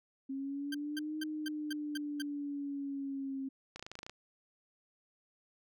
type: linear two-way sweep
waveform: sine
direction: up then down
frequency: 267.7 to 309.6 to 267.7 Hz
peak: -36 dBFS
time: 0.29-3.49 s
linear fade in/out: 10 ms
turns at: 1.18 s
type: tone bursts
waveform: 20% pulse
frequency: 1568 Hz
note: G6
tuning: in tune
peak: -33 dBFS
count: 7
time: 0.72-2.222 s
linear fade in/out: 5 ms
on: 26 ms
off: 220 ms
type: clicks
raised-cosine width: 0.2 ms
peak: -27 dBFS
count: 10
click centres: 3.76 / 3.795 / 3.826 / 3.865 / 3.916 / 3.954 / 3.99 / 4.031 / 4.065 / 4.096 s
effects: none